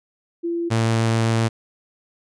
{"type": "tone pair in turn", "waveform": ["sine", "sawtooth"], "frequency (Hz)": [340, 113.46], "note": ["F4", "A#2"], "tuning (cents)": [-46, -46], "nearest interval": "octave + perfect fifth", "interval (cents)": 1900, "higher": "first", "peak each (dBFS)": [-21, -13], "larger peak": "second", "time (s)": [[0.43, 0.7], [0.7, 1.49]], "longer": "second", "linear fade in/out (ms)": 20, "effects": ["resampled to 22050 Hz"]}